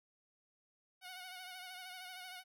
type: tone with vibrato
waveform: 10% pulse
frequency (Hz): 735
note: F#5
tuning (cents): -12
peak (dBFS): -39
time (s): 1.01-2.44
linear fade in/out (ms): 50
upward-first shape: sine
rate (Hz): 13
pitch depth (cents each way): 42
effects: none